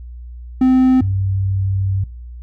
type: tone pair in turn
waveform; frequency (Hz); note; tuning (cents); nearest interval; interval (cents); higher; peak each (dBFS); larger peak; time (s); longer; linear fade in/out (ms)
triangle / sine; 258.1 / 96.68; C4 / G2; -23 / -23; octave + perfect fourth; 1700; first; -7 / -15; first; 0.61-1.01 / 1.01-2.04; second; 5
effects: noise-tail reverb RT60 0.4 s tail -20 dB re dry + added 60 Hz sine -30 dBFS peak until 2.42 s